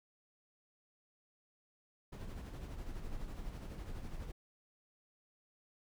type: noise with tremolo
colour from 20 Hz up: brown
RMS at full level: -42 dBFS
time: 2.12-4.32 s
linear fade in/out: 10 ms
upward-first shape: sine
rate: 12 Hz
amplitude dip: 45%
effects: none